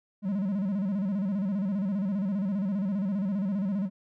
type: tone with vibrato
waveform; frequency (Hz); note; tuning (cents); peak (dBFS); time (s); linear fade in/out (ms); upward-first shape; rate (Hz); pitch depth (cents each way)
triangle; 196; G3; 0; -24; 0.22-3.9; 50; square; 15; 100
effects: none